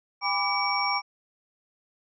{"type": "tone cluster", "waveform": "sine", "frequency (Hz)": [804, 989, 1172, 2281, 5530], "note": ["G5", "B5", "D6", "C#7", "F8"], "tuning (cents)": [44, 2, -4, 49, -18], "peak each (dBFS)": -30, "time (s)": [0.21, 1.02], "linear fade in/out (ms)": 50, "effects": []}